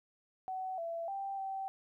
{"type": "tone with pitch steps", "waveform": "sine", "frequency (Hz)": [752, 670, 785, 774], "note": ["F#5", "E5", "G5", "G5"], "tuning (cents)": [28, 28, 2, -22], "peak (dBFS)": -36, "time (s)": [0.48, 1.68], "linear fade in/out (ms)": 0, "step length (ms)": 300, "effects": ["13-bit"]}